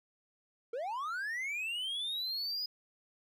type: linear sweep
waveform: triangle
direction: up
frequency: 440 to 5010 Hz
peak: -33 dBFS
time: 0.73-2.66 s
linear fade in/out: 5 ms
effects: none